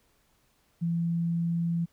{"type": "tone", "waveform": "sine", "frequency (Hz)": 168.8, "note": "E3", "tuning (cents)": 41, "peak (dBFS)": -25, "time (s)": [0.81, 1.86], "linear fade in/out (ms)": 20, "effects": ["pink hiss -68 dBFS RMS until 1.92 s"]}